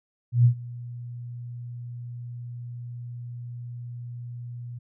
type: tone with ADSR envelope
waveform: sine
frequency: 120.7 Hz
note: B2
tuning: 39 cents flat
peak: -12 dBFS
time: 0.32-4.79 s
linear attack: 130 ms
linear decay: 90 ms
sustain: -22 dB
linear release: 12 ms
effects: none